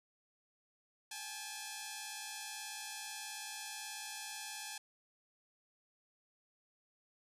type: tone pair together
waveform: 5% pulse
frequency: 801.6 / 860 Hz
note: G5 / A5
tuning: +38 / -40 cents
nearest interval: minor second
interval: 122 cents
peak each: -36 / -33 dBFS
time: 1.11-4.78 s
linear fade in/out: 5 ms
effects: resampled to 32000 Hz